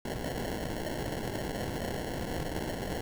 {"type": "noise with sample-and-hold", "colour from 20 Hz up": "violet", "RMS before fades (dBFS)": -35, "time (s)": [0.05, 3.01], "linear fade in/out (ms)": 5, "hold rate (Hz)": 1225, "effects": []}